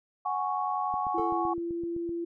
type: chord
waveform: sine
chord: F# suspended second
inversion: none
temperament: equal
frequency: 740 / 830.6 / 1108.7 Hz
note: F#5 / G#5 / C#6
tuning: 0 / 0 / 0 cents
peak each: -32 / -32 / -31 dBFS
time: 0.25-1.54 s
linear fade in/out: 10 ms
type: click train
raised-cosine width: 3 ms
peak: -31 dBFS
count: 10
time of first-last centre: 0.94-2.092 s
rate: 7.81 Hz
type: tone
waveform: sine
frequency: 340 Hz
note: F4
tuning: 46 cents flat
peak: -30 dBFS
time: 1.14-2.25 s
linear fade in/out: 10 ms
type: tone with exponential decay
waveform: triangle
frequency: 440 Hz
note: A4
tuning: in tune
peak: -28 dBFS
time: 1.18-1.64 s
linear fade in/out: 0 ms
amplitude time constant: 100 ms
effects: none